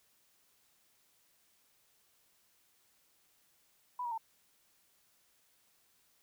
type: tone with pitch steps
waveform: sine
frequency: 989 / 949 / 898 Hz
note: B5 / A#5 / A5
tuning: +2 / +31 / +35 cents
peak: -35 dBFS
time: 3.99-4.179 s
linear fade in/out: 5 ms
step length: 63 ms
effects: white hiss -71 dBFS RMS until 6.22 s